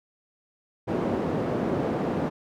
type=band-pass noise; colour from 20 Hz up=white; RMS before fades=-27 dBFS; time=0.87-2.3 s; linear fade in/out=20 ms; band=140 to 420 Hz; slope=12 dB/octave; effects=none